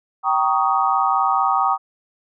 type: chord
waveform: sine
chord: Eb dominant seventh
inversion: first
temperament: just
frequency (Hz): 777.8 / 933.4 / 1120.1 / 1244.5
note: G5 / Bb5 / Db6 / Eb6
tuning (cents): -14 / +2 / +18 / 0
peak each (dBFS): -20 / -22 / -22 / -20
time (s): 0.23-1.78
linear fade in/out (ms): 50
effects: none